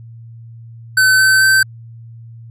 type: tone with pitch steps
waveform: square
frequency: 1523 / 1535.4 / 1547.8 Hz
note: F#6 / G6 / G6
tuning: +50 / -36 / -22 cents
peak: -9 dBFS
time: 0.97-1.63 s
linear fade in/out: 5 ms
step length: 220 ms
effects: added 115 Hz sine -33 dBFS peak until 2.5 s + resampled to 32000 Hz